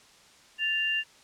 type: tone pair together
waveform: sine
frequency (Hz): 1756 / 2787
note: A6 / F7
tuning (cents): -4 / -4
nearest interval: minor sixth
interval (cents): 800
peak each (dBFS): -31 / -26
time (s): 0.58-1.04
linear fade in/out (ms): 50
effects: white hiss -56 dBFS RMS until 1.23 s + low-pass 7000 Hz 12 dB/octave